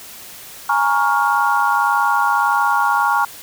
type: chord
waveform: sine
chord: Bb minor seventh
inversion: third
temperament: equal with one note detuned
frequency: 830.6 / 932.3 / 1108.7 / 1405 Hz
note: Ab5 / Bb5 / Db6 / F6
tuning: 0 / 0 / 0 / +10 cents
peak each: -19 dBFS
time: 0.69-3.25 s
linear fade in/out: 5 ms
effects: white hiss -37 dBFS RMS until 3.42 s